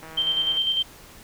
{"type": "click train", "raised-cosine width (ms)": 0.5, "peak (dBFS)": -27, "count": 88, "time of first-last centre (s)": [0.03, 0.574], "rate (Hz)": 160}
{"type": "tone with tremolo", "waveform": "sine", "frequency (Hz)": 3136, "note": "G7", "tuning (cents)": 0, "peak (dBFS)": -19, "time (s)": [0.17, 0.83], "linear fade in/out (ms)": 10, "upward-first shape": "square", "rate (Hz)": 10, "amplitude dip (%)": 40}
{"effects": ["pink hiss -47 dBFS RMS until 1.23 s"]}